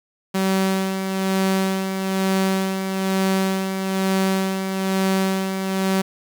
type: tone with tremolo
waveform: sawtooth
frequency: 191.1 Hz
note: G3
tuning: 44 cents flat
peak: -13 dBFS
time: 0.34-6.02 s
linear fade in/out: 10 ms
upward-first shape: sine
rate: 1.1 Hz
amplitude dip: 50%
effects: 7-bit